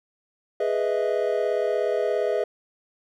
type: chord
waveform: triangle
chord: E major seventh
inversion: first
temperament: equal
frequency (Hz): 415.3 / 493.9 / 622.3 / 659.3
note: G#4 / B4 / D#5 / E5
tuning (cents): 0 / 0 / 0 / 0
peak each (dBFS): -24 / -25 / -25 / -27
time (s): 0.6-2.44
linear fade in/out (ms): 5
effects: none